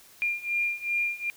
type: beating tone pair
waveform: sine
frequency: 2400 / 2402.6 Hz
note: D7 / D7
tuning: +37 / +39 cents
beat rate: 2.6 Hz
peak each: -30 / -28 dBFS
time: 0.22-1.3 s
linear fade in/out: 0 ms
effects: white hiss -54 dBFS RMS until 1.36 s